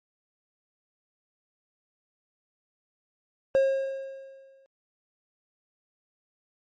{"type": "tone with exponential decay", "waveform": "triangle", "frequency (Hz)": 539, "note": "C#5", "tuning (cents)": -49, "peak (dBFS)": -15, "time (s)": [3.55, 4.66], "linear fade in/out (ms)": 0, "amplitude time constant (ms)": 240, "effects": ["MP3 32 kbps"]}